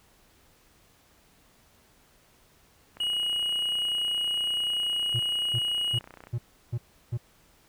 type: click train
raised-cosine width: 0.5 ms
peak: -30 dBFS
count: 102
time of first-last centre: 2.97-6.271 s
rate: 30.6 Hz
type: tone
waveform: triangle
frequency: 2899 Hz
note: F#7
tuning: 36 cents flat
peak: -24 dBFS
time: 3-5.99 s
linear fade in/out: 5 ms
type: tone bursts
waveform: triangle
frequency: 118.6 Hz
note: A#2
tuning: 30 cents sharp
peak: -24 dBFS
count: 6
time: 5.14-7.176 s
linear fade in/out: 10 ms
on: 56 ms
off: 340 ms
effects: pink hiss -61 dBFS RMS until 7.68 s